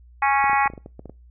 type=harmonic tone; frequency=276.3 Hz; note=C#4; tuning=6 cents flat; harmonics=3 / 4 / 5 / 6 / 7 / 8 / 9; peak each=-19 / -23 / -28 / -30 / -26 / -28 / -31 dBFS; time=0.22-0.68 s; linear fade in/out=5 ms
type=clicks; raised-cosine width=2 ms; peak=-24 dBFS; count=11; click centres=0.441 / 0.497 / 0.532 / 0.659 / 0.701 / 0.736 / 0.778 / 0.861 / 0.994 / 1.057 / 1.096 s
effects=noise-tail reverb RT60 0.3 s tail -24 dB re dry + added 60 Hz sine -46 dBFS peak until 1.3 s